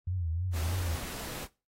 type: tone with vibrato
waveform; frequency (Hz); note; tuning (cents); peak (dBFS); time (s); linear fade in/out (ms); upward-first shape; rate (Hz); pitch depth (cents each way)
sine; 86.3; F2; -20; -29; 0.07-0.96; 5; triangle; 3.2; 150
type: noise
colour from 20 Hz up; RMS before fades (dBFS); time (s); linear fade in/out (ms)
pink; -40; 0.52-1.48; 50
effects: noise-tail reverb RT60 0.3 s tail -21 dB re dry + AAC 48 kbps